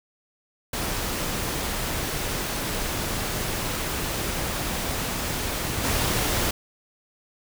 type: noise with level steps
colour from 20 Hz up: pink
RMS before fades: -28 / -24 dBFS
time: 0.73-6.51 s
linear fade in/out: 5 ms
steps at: 5.83 s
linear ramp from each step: 20 ms
effects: none